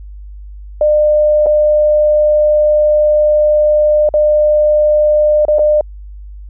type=tone with dropouts; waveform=sine; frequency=602 Hz; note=D5; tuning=43 cents sharp; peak=-7 dBFS; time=0.81-5.81 s; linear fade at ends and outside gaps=2 ms; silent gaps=1.461-1.466 / 4.09-4.139 / 5.452-5.482 / 5.585-5.592 s; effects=added 50 Hz sine -28 dBFS peak until 6.49 s